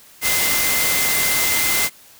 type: tone in noise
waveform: sine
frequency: 2069 Hz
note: C7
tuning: 20 cents flat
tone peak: -23 dBFS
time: 0.21-1.9 s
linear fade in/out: 50 ms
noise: white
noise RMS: -19 dBFS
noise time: 0.21-1.9 s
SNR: -7 dB
effects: white hiss -47 dBFS RMS until 2.19 s